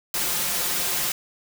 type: noise with comb filter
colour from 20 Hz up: white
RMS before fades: -25 dBFS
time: 0.14-1.12 s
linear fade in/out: 2 ms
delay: 5.7 ms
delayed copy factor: +0.65
effects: none